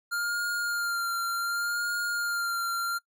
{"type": "tone with vibrato", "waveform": "square", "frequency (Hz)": 1400, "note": "F6", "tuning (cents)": 4, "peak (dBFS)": -28, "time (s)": [0.11, 2.99], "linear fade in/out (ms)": 20, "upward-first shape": "sine", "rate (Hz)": 0.67, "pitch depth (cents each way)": 27, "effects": ["noise-tail reverb RT60 0.1 s tail -22 dB re dry"]}